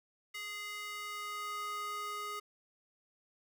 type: tone with high-pass filter sweep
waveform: square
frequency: 415.3 Hz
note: G#4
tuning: in tune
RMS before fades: -41 dBFS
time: 0.34-2.4 s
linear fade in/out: 10 ms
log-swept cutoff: 2100 to 910 Hz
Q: 2.3
effects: none